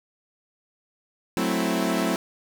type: chord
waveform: sawtooth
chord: F# half-diminished seventh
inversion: none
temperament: equal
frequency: 185 / 220 / 261.6 / 329.6 Hz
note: F#3 / A3 / C4 / E4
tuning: 0 / 0 / 0 / 0 cents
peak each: -24 dBFS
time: 1.37-2.16 s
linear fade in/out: 0 ms
effects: none